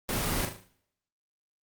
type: noise with echo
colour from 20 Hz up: pink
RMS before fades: -30 dBFS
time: 0.09-0.45 s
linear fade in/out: 0 ms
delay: 38 ms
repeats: 6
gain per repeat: -6 dB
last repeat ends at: 0.678 s
effects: noise-tail reverb RT60 0.7 s tail -18 dB re dry + Opus 24 kbps